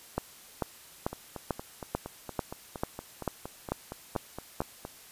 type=two click trains; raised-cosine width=1 ms; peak=-14 / -23 dBFS; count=11 / 17; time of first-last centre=0.18-4.605 / 1.13-4.851 s; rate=2.26 / 4.3 Hz; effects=white hiss -52 dBFS RMS until 5.11 s + resampled to 32000 Hz